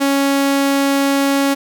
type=tone; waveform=sawtooth; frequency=277.2 Hz; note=C#4; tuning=in tune; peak=-9 dBFS; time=0-1.55 s; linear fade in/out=20 ms; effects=none